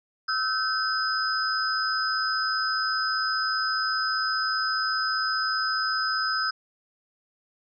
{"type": "tone cluster", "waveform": "sine", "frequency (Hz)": [1298, 1533, 5030], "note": ["E6", "G6", "D#8"], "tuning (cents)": [-27, -39, 18], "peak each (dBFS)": -28, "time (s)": [0.28, 6.51], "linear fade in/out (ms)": 10, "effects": []}